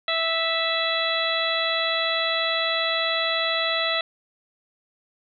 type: harmonic tone with a mistuned harmonic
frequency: 657 Hz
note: E5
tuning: 6 cents flat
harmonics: 1 / 2 / 3 / 4 / 5 / 6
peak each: -28 / -29 / -28 / -31 / -28 / -28 dBFS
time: 0.08-4.01 s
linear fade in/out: 2 ms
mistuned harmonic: 5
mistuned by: +44 cents
effects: none